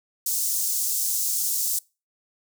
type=high-pass noise; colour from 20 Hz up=pink; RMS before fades=-25 dBFS; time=0.26-1.79 s; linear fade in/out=5 ms; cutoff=6200 Hz; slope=24 dB/octave; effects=noise-tail reverb RT60 0.3 s tail -25 dB re dry